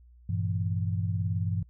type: chord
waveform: sine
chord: E diminished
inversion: first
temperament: equal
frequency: 98 / 116.54 / 164.81 Hz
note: G2 / Bb2 / E3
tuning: 0 / 0 / 0 cents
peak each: -28 / -34 / -33 dBFS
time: 0.29-1.63 s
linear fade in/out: 5 ms
effects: noise-tail reverb RT60 0.1 s tail -26 dB re dry + added 60 Hz sine -52 dBFS peak until 1.69 s